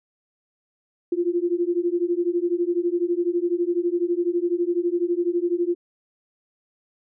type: beating tone pair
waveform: sine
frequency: 342.4 / 354.4 Hz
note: F4 / F4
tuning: -34 / +25 cents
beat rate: 12 Hz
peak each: -23 dBFS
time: 1.12-5.75 s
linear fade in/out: 5 ms
effects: none